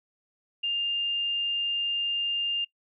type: tone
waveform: sine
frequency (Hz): 2805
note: F7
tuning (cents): +7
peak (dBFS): -25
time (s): 0.63-2.65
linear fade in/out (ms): 10
effects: noise-tail reverb RT60 0.1 s tail -23 dB re dry